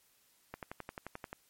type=click train; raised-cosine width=0.5 ms; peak=-26 dBFS; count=10; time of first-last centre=0.54-1.329 s; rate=11.4 Hz; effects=white hiss -69 dBFS RMS until 1.49 s + MP3 64 kbps